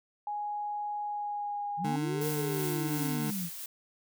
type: tone with pitch glide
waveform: sine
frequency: 830.6 to 818.7 Hz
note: G#5 to G#5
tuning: 0 to -25 cents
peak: -32 dBFS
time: 0.27-1.96 s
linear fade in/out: 2 ms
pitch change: -25 cents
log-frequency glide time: 1.04-1.69 s
type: linear two-way sweep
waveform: sine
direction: up then down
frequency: 147.2 to 466.2 to 160 Hz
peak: -33 dBFS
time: 1.77-3.5 s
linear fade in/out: 50 ms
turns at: 2.27 s
type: tone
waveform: 25% pulse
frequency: 150 Hz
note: D3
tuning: 37 cents sharp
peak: -28 dBFS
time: 1.84-3.31 s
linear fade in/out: 10 ms
type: noise with tremolo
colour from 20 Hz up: blue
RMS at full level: -38 dBFS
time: 2.21-3.66 s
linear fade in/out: 5 ms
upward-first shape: sine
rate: 2.8 Hz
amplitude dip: 40%
effects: none